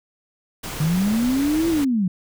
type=noise; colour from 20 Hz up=pink; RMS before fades=-31 dBFS; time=0.63-1.85 s; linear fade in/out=10 ms
type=linear two-way sweep; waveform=sine; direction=up then down; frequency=146.83 to 338.2 to 173.4 Hz; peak=-17 dBFS; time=0.8-2.08 s; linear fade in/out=5 ms; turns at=1.69 s
effects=none